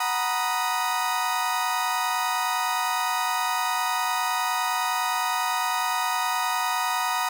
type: chord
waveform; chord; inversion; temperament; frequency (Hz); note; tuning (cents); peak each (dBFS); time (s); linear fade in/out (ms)
35% pulse; B major seventh; second; equal with one note detuned; 740 / 932.3 / 982.1 / 1244.5; F#5 / A#5 / B5 / D#6; 0 / 0 / -10 / 0; -28 / -27 / -28 / -27; 0-7.29; 5
effects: none